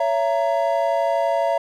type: chord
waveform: triangle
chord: A# diminished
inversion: first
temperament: just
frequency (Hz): 559.4 / 671.3 / 932.3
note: C#5 / E5 / A#5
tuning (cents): +16 / +31 / 0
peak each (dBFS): -21 / -18 / -23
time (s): 0-1.58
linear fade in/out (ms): 5
effects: none